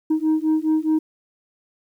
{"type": "beating tone pair", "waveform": "sine", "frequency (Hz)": [311.1, 315.9], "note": ["D#4", "D#4"], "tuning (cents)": [0, 26], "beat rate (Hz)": 4.8, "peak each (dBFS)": -18, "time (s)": [0.1, 0.99], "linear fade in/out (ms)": 10, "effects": ["tanh soft clip ceiling -14 dBFS", "9-bit"]}